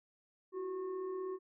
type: tone with frequency modulation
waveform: sine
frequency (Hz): 376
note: F#4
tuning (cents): +28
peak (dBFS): -37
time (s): 0.52-1.39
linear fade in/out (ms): 50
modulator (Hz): 716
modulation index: 0.51
effects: none